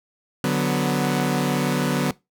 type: chord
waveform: sawtooth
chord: B minor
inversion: first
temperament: equal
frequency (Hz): 146.83 / 185 / 246.9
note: D3 / F#3 / B3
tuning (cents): 0 / 0 / 0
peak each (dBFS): -20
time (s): 0.44-2.11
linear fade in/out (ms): 2
effects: noise-tail reverb RT60 0.2 s tail -20 dB re dry

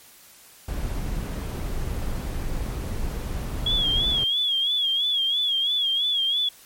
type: noise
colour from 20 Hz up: brown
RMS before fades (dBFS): -28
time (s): 0.68-4.24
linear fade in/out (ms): 5
type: tone with vibrato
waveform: sine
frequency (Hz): 3322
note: G#7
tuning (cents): 0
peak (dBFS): -20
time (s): 3.66-6.49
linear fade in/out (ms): 5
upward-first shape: sine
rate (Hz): 3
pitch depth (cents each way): 84
effects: white hiss -50 dBFS RMS until 6.65 s + MP3 64 kbps

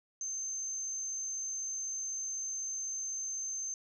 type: tone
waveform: sine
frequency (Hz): 6272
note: G8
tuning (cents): 0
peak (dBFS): -35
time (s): 0.21-3.74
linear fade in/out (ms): 2
effects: none

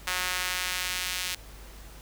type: tone with high-pass filter sweep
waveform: sawtooth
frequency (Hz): 182.3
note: F#3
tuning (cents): -25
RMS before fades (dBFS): -31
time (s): 0.07-1.35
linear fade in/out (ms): 5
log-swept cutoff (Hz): 1500 to 2800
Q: 0.91
effects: added 50 Hz sine -46 dBFS peak until 2.01 s + pink hiss -50 dBFS RMS until 2.01 s

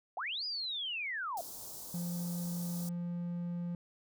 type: linear two-way sweep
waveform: sine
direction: up then down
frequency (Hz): 633 to 4997 to 633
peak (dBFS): -35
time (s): 0.17-1.41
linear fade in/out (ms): 2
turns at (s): 0.45
type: band-stop noise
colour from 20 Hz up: white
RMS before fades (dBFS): -46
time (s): 1.37-2.89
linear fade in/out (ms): 2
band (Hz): 1000 to 4600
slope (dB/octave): 24
type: tone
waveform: triangle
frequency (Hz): 173.8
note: F3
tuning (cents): -8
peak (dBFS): -33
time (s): 1.94-3.75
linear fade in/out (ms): 2
effects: none

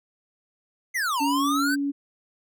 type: exponential two-way sweep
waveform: square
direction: down then up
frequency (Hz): 2134 to 881 to 1577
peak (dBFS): -24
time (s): 0.94-1.76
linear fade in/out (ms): 20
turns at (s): 1.21
type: tone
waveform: sine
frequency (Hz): 282.1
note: C#4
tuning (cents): +30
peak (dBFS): -23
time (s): 1.2-1.92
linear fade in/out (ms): 20
effects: none

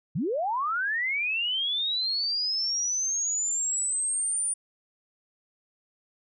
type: linear sweep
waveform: sine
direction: up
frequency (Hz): 120 to 9397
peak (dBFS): -25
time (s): 0.15-4.54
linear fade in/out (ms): 10
effects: none

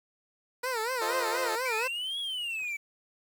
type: tone with vibrato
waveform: 15% pulse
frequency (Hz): 476.6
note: A#4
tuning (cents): +38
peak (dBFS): -23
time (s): 0.63-1.88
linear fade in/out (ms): 10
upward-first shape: sine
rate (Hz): 4.2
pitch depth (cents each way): 160
type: chord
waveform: 20% pulse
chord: F dominant seventh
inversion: none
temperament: equal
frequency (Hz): 349.2 / 440 / 523.3 / 622.3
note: F4 / A4 / C5 / Eb5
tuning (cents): 0 / 0 / 0 / 0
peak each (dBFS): -33 / -36 / -31 / -32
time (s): 1.01-1.56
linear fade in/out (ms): 10
type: exponential two-way sweep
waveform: triangle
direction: up then down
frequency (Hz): 2279 to 3371 to 2279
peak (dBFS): -30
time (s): 1.65-2.77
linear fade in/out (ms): 10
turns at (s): 2.19
effects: 9-bit

